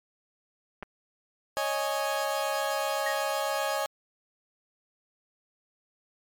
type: clicks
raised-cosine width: 0.5 ms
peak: -24 dBFS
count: 2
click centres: 0.826 / 0.831 s
type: chord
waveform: 30% pulse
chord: C# suspended second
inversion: none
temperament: equal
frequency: 554.4 / 622.3 / 830.6 Hz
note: C#5 / D#5 / G#5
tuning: 0 / 0 / 0 cents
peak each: -29 dBFS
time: 1.57-3.86 s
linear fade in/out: 0 ms
type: tone with exponential decay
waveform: sine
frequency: 1877 Hz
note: A#6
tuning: 11 cents sharp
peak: -27 dBFS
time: 3.06-3.29 s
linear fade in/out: 5 ms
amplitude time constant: 49 ms
effects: MP3 96 kbps